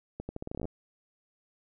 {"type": "accelerating click train", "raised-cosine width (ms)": 2, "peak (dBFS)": -23, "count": 13, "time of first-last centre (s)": [0.2, 0.654], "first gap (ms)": 90, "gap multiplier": 0.82, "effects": []}